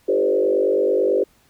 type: tone with frequency modulation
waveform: sine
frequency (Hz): 451.7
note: A4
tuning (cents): +45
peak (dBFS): -15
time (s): 0.08-1.24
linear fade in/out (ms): 10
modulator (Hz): 49.1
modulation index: 2
effects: pink hiss -58 dBFS RMS until 1.49 s